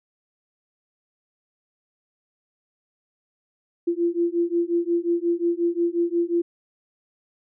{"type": "beating tone pair", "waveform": "sine", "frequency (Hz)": [340, 345.6], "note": ["F4", "F4"], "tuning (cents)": [-46, -18], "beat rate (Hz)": 5.6, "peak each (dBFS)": -23, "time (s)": [3.87, 6.42], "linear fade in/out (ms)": 10, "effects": []}